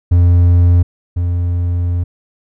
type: tone pair in turn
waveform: triangle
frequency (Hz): 87.5 / 87.5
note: F2 / F2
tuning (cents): +4 / +4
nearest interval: unison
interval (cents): 0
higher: neither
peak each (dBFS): -4 / -11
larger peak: first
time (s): 0.11-0.83 / 1.16-2.04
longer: second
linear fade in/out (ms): 10
effects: none